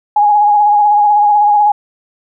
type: tone with vibrato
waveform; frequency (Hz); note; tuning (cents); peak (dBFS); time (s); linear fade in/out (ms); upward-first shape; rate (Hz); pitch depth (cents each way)
sine; 830.6; G#5; 0; -6; 0.16-1.72; 5; sine; 16; 31
effects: none